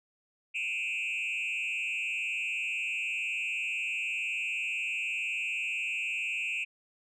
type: tone with frequency modulation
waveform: sine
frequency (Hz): 2548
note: D#7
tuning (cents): +41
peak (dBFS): -28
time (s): 0.54-6.65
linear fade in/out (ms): 20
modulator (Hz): 165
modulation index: 1.2
effects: tanh soft clip ceiling -29 dBFS